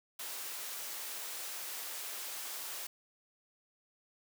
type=high-pass noise; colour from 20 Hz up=white; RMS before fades=-42 dBFS; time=0.19-2.87 s; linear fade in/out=5 ms; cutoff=440 Hz; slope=12 dB/octave; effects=none